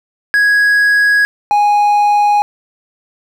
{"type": "tone pair in turn", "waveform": "triangle", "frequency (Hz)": [1661.2, 827], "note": ["G#6", "G#5"], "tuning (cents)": [0, -8], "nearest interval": "octave", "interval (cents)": 1208, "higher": "first", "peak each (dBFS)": -6, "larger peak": "neither", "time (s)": [[0.34, 1.25], [1.51, 2.42]], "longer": "neither", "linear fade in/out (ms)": 0, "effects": []}